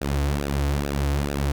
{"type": "tone with flanger", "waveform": "sawtooth", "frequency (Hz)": 70.9, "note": "C#2", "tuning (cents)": 40, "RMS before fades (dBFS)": -24, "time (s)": [0.01, 1.52], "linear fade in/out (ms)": 5, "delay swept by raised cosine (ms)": [0.92, 5.22], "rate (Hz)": 2.3, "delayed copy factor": -0.75, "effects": []}